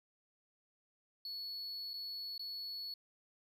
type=tone with dropouts; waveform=triangle; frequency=4400 Hz; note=C#8; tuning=14 cents flat; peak=-40 dBFS; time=1.25-2.94 s; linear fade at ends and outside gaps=2 ms; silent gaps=1.934-1.939 / 2.379-2.394 s; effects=none